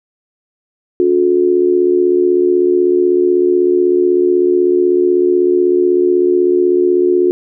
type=tone with amplitude modulation; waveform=sine; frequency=360 Hz; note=F#4; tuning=47 cents flat; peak=-5 dBFS; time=1-7.31 s; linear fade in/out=0 ms; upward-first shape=sine; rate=76.1 Hz; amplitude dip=75%; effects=none